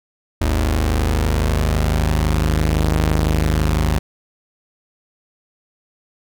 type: tone pair together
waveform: sawtooth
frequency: 51.93 / 77.8 Hz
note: G#1 / D#2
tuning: +1 / 0 cents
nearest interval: perfect fifth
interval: 699 cents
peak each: -14 dBFS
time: 0.41-3.99 s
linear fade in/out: 5 ms
effects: none